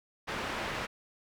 white low-pass noise, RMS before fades -36 dBFS, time 0.27-0.87 s, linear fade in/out 20 ms, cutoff 2000 Hz, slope 12 dB/octave, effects none

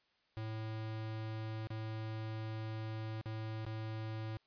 square tone with dropouts, 110 Hz, A2, in tune, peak -40 dBFS, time 0.37-4.37 s, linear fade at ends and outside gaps 0 ms, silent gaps 1.671-1.704 / 3.213-3.258 / 3.651-3.665 s, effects white hiss -75 dBFS RMS until 4.46 s + resampled to 11025 Hz

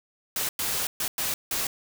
white noise bursts at uneven times, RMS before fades -28 dBFS, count 5, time 0.36-0.49 / 0.59-0.87 / 1-1.08 / 1.18-1.34 / 1.51-1.67 s, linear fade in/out 2 ms, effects none

